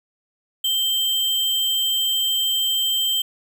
sine tone with sample-and-hold, 3137 Hz, G7, 1 cent sharp, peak -18 dBFS, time 0.64-3.22 s, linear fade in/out 5 ms, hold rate 11025 Hz, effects none

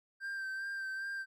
triangle tone with vibrato, 1572 Hz, G6, 4 cents sharp, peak -35 dBFS, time 0.2-1.26 s, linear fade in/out 50 ms, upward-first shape sine, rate 2.5 Hz, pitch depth 26 cents each way, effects none

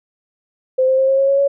sine tone with pitch steps, 518 / 524.6 / 531.3 / 538.1 / 545 / 552 / 559 Hz, C5 / C5 / C5 / C5 / C#5 / C#5 / C#5, -17 / +4 / +26 / +48 / -29 / -7 / +14 cents, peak -11 dBFS, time 0.78-1.48 s, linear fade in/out 10 ms, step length 100 ms, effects none

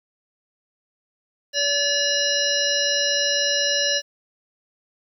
harmonic tone with a mistuned harmonic, 574 Hz, D5, 40 cents flat, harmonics 1 / 3 / 5 / 7 / 9 / 10, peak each -26 / -26 / -26 / -26 / -26 / -26 dBFS, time 1.53-4.02 s, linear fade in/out 50 ms, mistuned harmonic 10, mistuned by -17 cents, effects 9-bit

